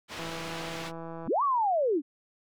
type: low-pass noise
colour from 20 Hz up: white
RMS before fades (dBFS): -40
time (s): 0.08-0.92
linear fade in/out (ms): 50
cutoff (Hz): 3300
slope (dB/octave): 12
type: click train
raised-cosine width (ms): 1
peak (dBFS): -27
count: 180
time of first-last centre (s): 0.19-1.275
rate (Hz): 165
type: linear two-way sweep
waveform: sine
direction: up then down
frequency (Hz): 67.2 to 1174.7 to 258.5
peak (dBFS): -23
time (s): 1.26-2.02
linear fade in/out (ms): 50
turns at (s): 1.43
effects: none